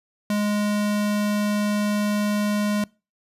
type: tone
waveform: square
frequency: 207.7 Hz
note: G#3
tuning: in tune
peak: -21 dBFS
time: 0.3-2.84 s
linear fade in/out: 2 ms
effects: noise-tail reverb RT60 0.3 s tail -24 dB re dry + resampled to 32000 Hz